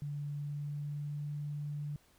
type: tone with pitch glide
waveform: sine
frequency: 145.1 to 146.87 Hz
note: D3 to D3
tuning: -21 to 0 cents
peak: -36 dBFS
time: 0.02-1.96 s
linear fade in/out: 0 ms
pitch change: +21 cents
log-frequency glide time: 0.33-1.32 s
effects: pink hiss -67 dBFS RMS until 2.18 s